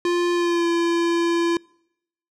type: tone with pitch glide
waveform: square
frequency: 349.2 to 339.5 Hz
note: F4 to F4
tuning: 0 to -49 cents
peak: -19 dBFS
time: 0.05-1.57 s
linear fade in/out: 2 ms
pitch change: -49 cents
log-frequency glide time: 0.33-0.67 s
effects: noise-tail reverb RT60 0.8 s tail -26 dB re dry + low-pass 6000 Hz 12 dB/octave